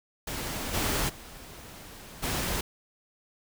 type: noise with level steps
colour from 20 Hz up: pink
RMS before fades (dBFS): -34 / -28 / -46 / -30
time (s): 0.27-2.61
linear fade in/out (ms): 5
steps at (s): 0.73 / 1.08 / 2.22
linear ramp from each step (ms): 20
effects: none